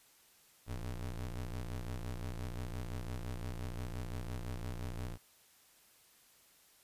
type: ring-modulated tone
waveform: 35% pulse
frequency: 60.8 Hz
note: B1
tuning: 26 cents flat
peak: -34 dBFS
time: 0.66-5.18 s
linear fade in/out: 50 ms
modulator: 33.3 Hz
effects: white hiss -65 dBFS RMS until 6.83 s + resampled to 32000 Hz